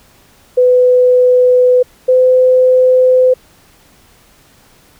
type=tone pair in turn; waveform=sine; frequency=500 / 509.6 Hz; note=B4 / C5; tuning=+21 / -46 cents; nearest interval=unison; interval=33 cents; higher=second; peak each=-5 dBFS; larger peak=neither; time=0.57-1.83 / 2.08-3.34 s; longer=neither; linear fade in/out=10 ms; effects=pink hiss -47 dBFS RMS until 4.99 s